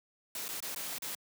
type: noise with dropouts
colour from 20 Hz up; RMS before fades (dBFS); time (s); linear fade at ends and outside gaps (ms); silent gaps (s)
white; -39; 0.35-1.15; 2; 0.482-0.488 / 0.603-0.625 / 0.748-0.76 / 0.984-1.021
effects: high-pass 150 Hz 12 dB/octave